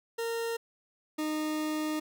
40% pulse tone pair in turn, 461.1 / 307.7 Hz, A#4 / D#4, -19 / -19 cents, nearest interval perfect fifth, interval 700 cents, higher first, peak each -30 / -29 dBFS, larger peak second, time 0.18-0.57 / 1.18-2 s, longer second, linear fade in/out 10 ms, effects none

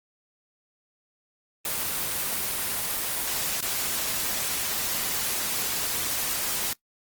white noise with dropouts, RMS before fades -28 dBFS, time 1.65-6.73 s, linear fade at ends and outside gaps 2 ms, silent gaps 3.607-3.625 s, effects noise-tail reverb RT60 0.1 s tail -20 dB re dry + Opus 24 kbps

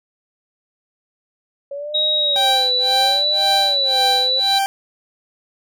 sine tone with vibrato, 554.4 Hz, C#5, in tune, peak -25 dBFS, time 1.71-4.4 s, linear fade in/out 5 ms, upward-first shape sine, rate 0.72 Hz, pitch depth 170 cents each way
sine tone with pitch glide, 3802 to 3954 Hz, A#7 to B7, +33 to +1 cents, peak -15 dBFS, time 1.94-4.59 s, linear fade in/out 10 ms, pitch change +68 cents, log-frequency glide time 2.35-2.61 s
40% pulse tone with tremolo, 784 Hz, G5, in tune, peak -15 dBFS, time 2.36-4.66 s, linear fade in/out 0 ms, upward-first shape sine, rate 1.9 Hz, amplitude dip 100%
effects none

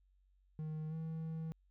triangle tone with pitch glide, 155.56 to 160.77 Hz, D#3 to E3, 0 to -43 cents, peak -37 dBFS, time 0.59-1.52 s, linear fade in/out 0 ms, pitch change +57 cents, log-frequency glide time 0.89-0.94 s, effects added 47 Hz sine -68 dBFS peak until 1.7 s

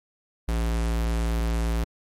square tone, 56.8 Hz, A#1, 44 cents flat, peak -23 dBFS, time 0.48-1.84 s, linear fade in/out 5 ms, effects MP3 64 kbps

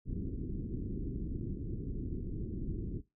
pink low-pass noise, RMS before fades -38 dBFS, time 0.05-3.02 s, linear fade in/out 50 ms, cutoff 380 Hz, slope 48 dB/octave, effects noise-tail reverb RT60 0.2 s tail -18 dB re dry

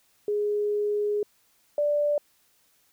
sine tone pair in turn, 415.3 / 587.3 Hz, G#4 / D5, 0 / 0 cents, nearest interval tritone, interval 600 cents, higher second, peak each -23 / -21 dBFS, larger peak second, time 0.28-1.23 / 1.78-2.18 s, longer first, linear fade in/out 2 ms, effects white hiss -65 dBFS RMS until 2.92 s

